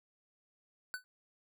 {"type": "tone with exponential decay", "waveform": "square", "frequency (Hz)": 1500, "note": "F#6", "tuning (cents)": 23, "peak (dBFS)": -34, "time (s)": [0.94, 1.04], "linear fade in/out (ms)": 0, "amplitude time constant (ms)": 21, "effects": []}